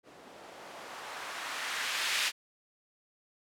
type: noise with low-pass filter sweep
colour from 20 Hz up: violet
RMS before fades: -37 dBFS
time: 0.03-2.32 s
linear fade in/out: 50 ms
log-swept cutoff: 370 to 2800 Hz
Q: 1
effects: none